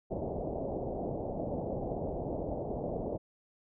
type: low-pass noise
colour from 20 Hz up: white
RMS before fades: -36 dBFS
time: 0.1-3.18 s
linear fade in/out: 20 ms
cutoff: 720 Hz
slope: 48 dB/octave
effects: none